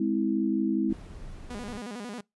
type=chord; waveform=sine; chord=Ab augmented; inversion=none; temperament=just; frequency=207.7 / 259.6 / 324.5 Hz; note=Ab3 / C4 / E4; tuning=0 / -13 / -27 cents; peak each=-28 / -29 / -27 dBFS; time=0-0.93 s; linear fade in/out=5 ms
type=noise; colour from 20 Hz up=brown; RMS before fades=-42 dBFS; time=0.88-1.81 s; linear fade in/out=50 ms
type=tone with vibrato; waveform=sawtooth; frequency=223.6 Hz; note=A3; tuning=28 cents sharp; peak=-32 dBFS; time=1.5-2.21 s; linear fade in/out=5 ms; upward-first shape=square; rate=11 Hz; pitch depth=160 cents each way
effects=noise-tail reverb RT60 0.2 s tail -25 dB re dry + resampled to 24000 Hz